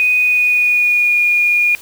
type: tone with pitch glide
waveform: sine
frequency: 2489 to 2434 Hz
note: D#7 to D#7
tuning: 0 to -39 cents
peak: -10 dBFS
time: 0-1.75 s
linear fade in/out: 0 ms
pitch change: -39 cents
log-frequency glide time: 0.15-1.22 s
effects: white hiss -38 dBFS RMS until 1.81 s